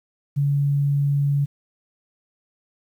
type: tone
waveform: sine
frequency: 142 Hz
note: C#3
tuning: 42 cents sharp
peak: -17 dBFS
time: 0.36-1.46 s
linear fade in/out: 20 ms
effects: 9-bit